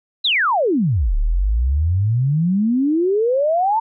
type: exponential two-way sweep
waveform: sine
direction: down then up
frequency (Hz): 4127 to 34.46 to 918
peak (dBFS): -14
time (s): 0.24-3.8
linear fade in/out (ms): 10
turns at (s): 1.16
effects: none